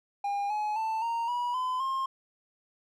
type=tone with pitch steps; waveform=triangle; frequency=807 / 845.2 / 885.1 / 927 / 970.8 / 1016.8 / 1064.8 Hz; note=G#5 / G#5 / A5 / A#5 / B5 / C6 / C6; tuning=-50 / +30 / +10 / -10 / -30 / -50 / +30 cents; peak=-26 dBFS; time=0.24-2.06 s; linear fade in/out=5 ms; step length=260 ms; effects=none